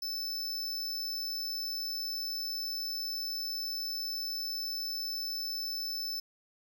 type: tone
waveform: square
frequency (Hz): 5274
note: E8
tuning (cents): 0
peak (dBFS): -34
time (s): 0.02-6.2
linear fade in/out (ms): 5
effects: none